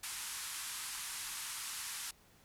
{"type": "band-pass noise", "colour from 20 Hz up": "white", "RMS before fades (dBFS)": -43, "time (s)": [0.03, 2.11], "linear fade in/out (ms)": 5, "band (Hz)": [880, 12000], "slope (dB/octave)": 48, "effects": ["pink hiss -65 dBFS RMS until 2.44 s"]}